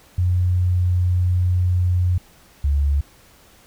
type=tone pair in turn; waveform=sine; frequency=89.9 / 71.25 Hz; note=F#2 / C#2; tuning=-49 / +48 cents; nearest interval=major third; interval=403 cents; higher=first; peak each=-15 dBFS; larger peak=neither; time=0.18-2.18 / 2.64-3.01 s; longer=first; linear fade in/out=5 ms; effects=pink hiss -51 dBFS RMS until 3.66 s